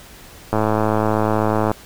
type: click train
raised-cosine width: 1 ms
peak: -4 dBFS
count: 129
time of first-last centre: 0.53-1.715 s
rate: 108 Hz
effects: pink hiss -42 dBFS RMS until 1.85 s